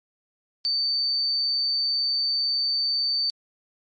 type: tone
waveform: sine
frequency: 4569 Hz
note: D8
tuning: 48 cents flat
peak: -20 dBFS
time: 0.65-3.3 s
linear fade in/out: 0 ms
effects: tanh soft clip ceiling -18 dBFS + MP3 48 kbps

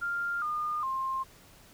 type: tone with pitch steps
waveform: sine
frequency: 1396.9 / 1216.1 / 1058.7 Hz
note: F6 / D#6 / C6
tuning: 0 / -40 / +20 cents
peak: -29 dBFS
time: 0.01-1.24 s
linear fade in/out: 20 ms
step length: 410 ms
effects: pink hiss -56 dBFS RMS until 1.73 s

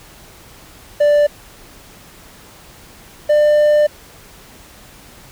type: tone pair in turn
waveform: triangle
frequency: 587.3 / 596.9 Hz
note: D5 / D5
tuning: 0 / +28 cents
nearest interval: unison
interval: 28 cents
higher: second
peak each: -7 / -7 dBFS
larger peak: neither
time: 1-1.27 / 3.29-3.87 s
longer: second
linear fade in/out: 10 ms
effects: pink hiss -42 dBFS RMS until 5.31 s

